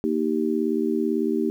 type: harmonic tone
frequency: 78 Hz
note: D#2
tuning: 5 cents sharp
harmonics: 3 / 4 / 5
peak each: -25 / -25 / -25 dBFS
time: 0.04-1.5 s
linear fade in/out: 0 ms
effects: 9-bit